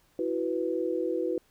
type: chord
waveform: sine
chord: E suspended second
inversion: none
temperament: equal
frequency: 329.6 / 370 / 493.9 Hz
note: E4 / F#4 / B4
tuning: 0 / 0 / 0 cents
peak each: -31 dBFS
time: 0.19-1.38 s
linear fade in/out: 2 ms
effects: pink hiss -66 dBFS RMS until 1.5 s